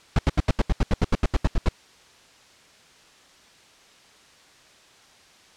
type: noise bursts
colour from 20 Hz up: brown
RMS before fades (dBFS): -18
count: 15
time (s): 0.16-1.687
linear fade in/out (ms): 2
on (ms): 29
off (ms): 78
effects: white hiss -53 dBFS RMS until 5.56 s + low-pass 6000 Hz 12 dB/octave